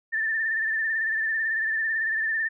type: tone with vibrato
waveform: sine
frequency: 1782 Hz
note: A6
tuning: 22 cents sharp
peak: -23 dBFS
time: 0.12-2.49 s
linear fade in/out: 20 ms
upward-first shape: sine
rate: 18 Hz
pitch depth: 46 cents each way
effects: none